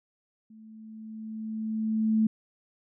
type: tone with level ramp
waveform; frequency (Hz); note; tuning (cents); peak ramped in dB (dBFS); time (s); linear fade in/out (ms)
sine; 219.2; A3; -6; -48 to -19; 0.5-2.27; 5
effects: none